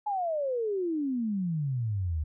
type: exponential sweep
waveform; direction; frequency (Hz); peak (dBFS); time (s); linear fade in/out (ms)
sine; down; 856 to 73.42; -27; 0.06-2.24; 10
effects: none